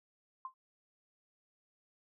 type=tone with exponential decay; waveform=sine; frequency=1046.5 Hz; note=C6; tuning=in tune; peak=-36 dBFS; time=0.45-0.54 s; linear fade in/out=2 ms; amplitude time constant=19 ms; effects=none